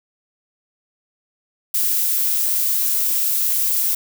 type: noise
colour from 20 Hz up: violet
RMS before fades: -19 dBFS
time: 1.74-3.95 s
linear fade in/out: 5 ms
effects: none